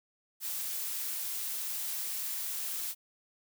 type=noise; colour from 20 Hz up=blue; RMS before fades=-36 dBFS; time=0.4-2.95 s; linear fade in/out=50 ms; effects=none